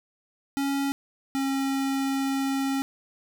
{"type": "tone pair in turn", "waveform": "square", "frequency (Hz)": [277.2, 271.5], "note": ["C#4", "C#4"], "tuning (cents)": [0, -36], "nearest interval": "unison", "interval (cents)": 36, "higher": "first", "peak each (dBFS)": -25, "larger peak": "neither", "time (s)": [[0.57, 0.92], [1.35, 2.82]], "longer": "second", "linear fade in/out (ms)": 0, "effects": []}